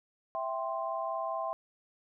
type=chord; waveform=sine; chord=C major; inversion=first; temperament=equal; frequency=659.3 / 784 / 1046.5 Hz; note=E5 / G5 / C6; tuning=0 / 0 / 0 cents; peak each=-35 / -38 / -36 dBFS; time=0.35-1.53 s; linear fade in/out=0 ms; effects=none